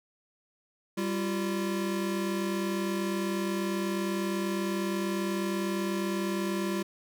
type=tone cluster; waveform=square; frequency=196.2 / 343.1 / 383.1 Hz; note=G3 / F4 / G4; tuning=+2 / -31 / -40 cents; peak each=-32 / -33 / -39 dBFS; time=0.97-6.83 s; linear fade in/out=10 ms; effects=none